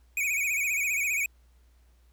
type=tone with vibrato; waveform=square; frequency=2362 Hz; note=D7; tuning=9 cents sharp; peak=-26 dBFS; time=0.17-1.26 s; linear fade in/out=2 ms; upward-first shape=sine; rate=15 Hz; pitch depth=120 cents each way; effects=added 60 Hz sine -57 dBFS peak until 2.12 s + pink hiss -70 dBFS RMS until 2.12 s